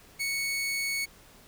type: tone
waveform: sawtooth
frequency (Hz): 2217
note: C#7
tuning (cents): 0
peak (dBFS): -25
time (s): 0.19-1.06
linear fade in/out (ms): 20
effects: pink hiss -55 dBFS RMS until 1.47 s